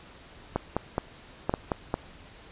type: clicks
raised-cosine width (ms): 1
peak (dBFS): -11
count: 7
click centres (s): 0.56 / 0.766 / 0.981 / 1.495 / 1.539 / 1.718 / 1.941
effects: pink hiss -50 dBFS RMS until 2.51 s + resampled to 8000 Hz